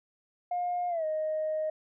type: tone with pitch glide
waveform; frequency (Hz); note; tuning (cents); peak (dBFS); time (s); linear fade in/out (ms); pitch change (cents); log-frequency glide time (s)
sine; 711 to 622.5; F5 to D#5; +31 to +1; -27; 0.51-1.7; 5; -230; 0.89-1.05
effects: tanh soft clip ceiling -24 dBFS